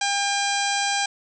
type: harmonic tone with a mistuned harmonic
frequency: 802 Hz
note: G5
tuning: 39 cents sharp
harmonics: 1 / 2 / 3 / 4 / 5 / 6 / 7 / 8 / 9 / 10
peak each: -25 / -28 / -30 / -31 / -32 / -33 / -33 / -34 / -35 / -35 dBFS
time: 0.01-1.06 s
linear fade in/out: 5 ms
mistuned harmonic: 8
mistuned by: -58 cents
effects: none